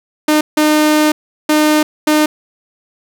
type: tone bursts at uneven times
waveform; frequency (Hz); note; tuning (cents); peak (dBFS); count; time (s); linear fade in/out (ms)
sawtooth; 304.6; D#4; -37; -5; 4; 0.28-0.41 / 0.57-1.12 / 1.49-1.83 / 2.07-2.26; 5
effects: none